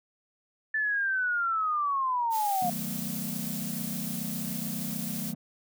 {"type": "linear sweep", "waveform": "sine", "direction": "down", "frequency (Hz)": [1760, 698.5], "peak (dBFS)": -25, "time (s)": [0.74, 2.7], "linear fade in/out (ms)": 5}
{"type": "noise", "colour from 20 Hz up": "blue", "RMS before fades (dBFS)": -37, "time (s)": [2.3, 5.34], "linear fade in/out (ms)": 50}
{"type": "chord", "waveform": "triangle", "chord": "B dominant seventh", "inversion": "first", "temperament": "equal", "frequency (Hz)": [155.56, 185, 220, 246.9], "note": ["D#3", "F#3", "A3", "B3"], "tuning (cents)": [0, 0, 0, 0], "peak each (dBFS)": [-38, -36, -35, -39], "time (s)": [2.62, 5.35], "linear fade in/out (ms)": 5}
{"effects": []}